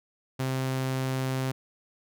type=tone; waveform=sawtooth; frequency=131.3 Hz; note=C3; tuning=6 cents sharp; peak=-23 dBFS; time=0.39-1.52 s; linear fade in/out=10 ms; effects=none